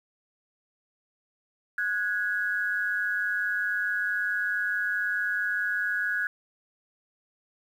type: tone pair together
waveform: sine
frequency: 1465.8 / 1661.2 Hz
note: F#6 / G#6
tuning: -17 / 0 cents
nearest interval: major second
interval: 217 cents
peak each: -28 dBFS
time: 1.78-6.27 s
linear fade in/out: 2 ms
effects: 9-bit